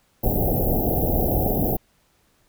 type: band-stop noise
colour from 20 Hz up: pink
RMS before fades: -21 dBFS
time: 0.23-1.77 s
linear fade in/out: 10 ms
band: 800 to 12000 Hz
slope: 96 dB/octave
effects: pink hiss -63 dBFS RMS until 2.48 s